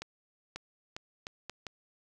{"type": "accelerating click train", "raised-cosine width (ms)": 0.2, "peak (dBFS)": -22, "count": 6, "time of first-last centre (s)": [0.02, 1.667], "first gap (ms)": 540, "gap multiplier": 0.75, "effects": []}